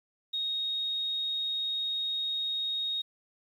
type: tone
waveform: sine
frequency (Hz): 3739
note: A#7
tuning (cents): +4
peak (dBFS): -29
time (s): 0.33-3.02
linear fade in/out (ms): 10
effects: 10-bit